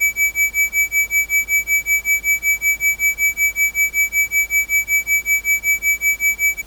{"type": "tone with tremolo", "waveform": "square", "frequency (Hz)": 2296, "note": "D7", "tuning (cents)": -40, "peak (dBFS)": -12, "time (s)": [0, 6.62], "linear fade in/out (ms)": 20, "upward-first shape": "sine", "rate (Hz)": 5.3, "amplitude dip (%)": 100, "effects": ["added 52 Hz sine -42 dBFS peak until 6.66 s", "pink hiss -45 dBFS RMS until 6.66 s"]}